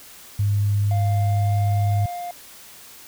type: tone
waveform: sine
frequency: 102.2 Hz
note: G#2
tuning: 27 cents flat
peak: -17 dBFS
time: 0.39-2.06 s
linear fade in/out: 5 ms
type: tone with pitch glide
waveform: triangle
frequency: 698.5 to 703.8 Hz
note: F5 to F5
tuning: 0 to +13 cents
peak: -26 dBFS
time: 0.91-2.31 s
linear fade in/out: 2 ms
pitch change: +13 cents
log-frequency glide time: 1.12-1.61 s
effects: white hiss -44 dBFS RMS until 3.07 s